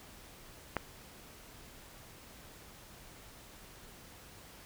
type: click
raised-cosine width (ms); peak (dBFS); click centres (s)
0.5; -16; 0.767
effects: pink hiss -54 dBFS RMS until 4.65 s